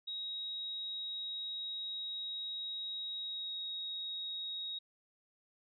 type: tone with pitch glide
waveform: sine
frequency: 3799 to 3777 Hz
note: A#7 to A#7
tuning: +32 to +22 cents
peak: -38 dBFS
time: 0.07-4.79 s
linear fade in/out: 10 ms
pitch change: -10 cents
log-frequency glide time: 3.19-3.56 s
effects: none